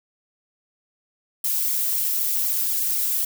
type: noise with flanger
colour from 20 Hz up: violet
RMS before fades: -23 dBFS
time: 1.44-3.25 s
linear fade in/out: 5 ms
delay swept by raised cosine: 0.89 to 3.39 ms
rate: 3.9 Hz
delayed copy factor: +1
effects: none